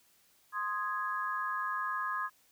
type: chord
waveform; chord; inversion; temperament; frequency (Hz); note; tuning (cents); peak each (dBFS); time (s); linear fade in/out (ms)
sine; Ab major; first; equal; 1046.5 / 1244.5 / 1661.2; C6 / Eb6 / Ab6; 0 / 0 / 0; -36 / -36 / -37; 0.52-2.3; 50
effects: white hiss -67 dBFS RMS until 2.51 s